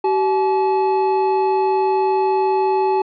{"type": "tone pair together", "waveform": "triangle", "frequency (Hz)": [382.4, 857], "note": ["G4", "A5"], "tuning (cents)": [-43, -46], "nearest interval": "octave + major second", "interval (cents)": 1397, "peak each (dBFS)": [-15, -16], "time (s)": [0.04, 3.02], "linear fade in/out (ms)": 5, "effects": ["resampled to 11025 Hz"]}